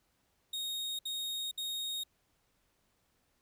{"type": "tone bursts", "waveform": "40% pulse", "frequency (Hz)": 3729, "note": "A#7", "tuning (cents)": 0, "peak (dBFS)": -34, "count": 3, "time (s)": [0.53, 2.036], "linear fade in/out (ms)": 5, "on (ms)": 460, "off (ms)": 63, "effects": ["pink hiss -75 dBFS RMS until 3.41 s"]}